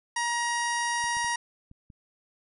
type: harmonic tone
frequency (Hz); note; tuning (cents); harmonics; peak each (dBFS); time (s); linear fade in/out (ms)
947; A#5; +27; 1 / 2 / 3 / 4 / 5 / 6 / 7 / 8 / 9 / 10; -29 / -30 / -40 / -42 / -42 / -36 / -45 / -49 / -47 / -40; 0.16-1.36; 5
type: clicks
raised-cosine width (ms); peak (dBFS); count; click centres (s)
5; -37; 5; 1.041 / 1.169 / 1.245 / 1.714 / 1.902
effects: none